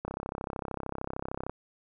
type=click train; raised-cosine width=1 ms; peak=-20 dBFS; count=49; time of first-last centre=0.05-1.496 s; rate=33.2 Hz; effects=none